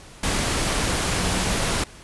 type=tone in noise; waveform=sine; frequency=183.6 Hz; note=F#3; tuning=13 cents flat; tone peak=-30 dBFS; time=1.19-1.52 s; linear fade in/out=5 ms; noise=pink; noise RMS=-23 dBFS; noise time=0.23-1.84 s; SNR=-10 dB; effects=pink hiss -45 dBFS RMS until 2.03 s + resampled to 24000 Hz